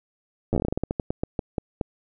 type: slowing click train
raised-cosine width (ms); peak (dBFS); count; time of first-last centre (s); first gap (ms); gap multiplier
2; -11; 19; 0.53-1.812; 9; 1.21
effects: none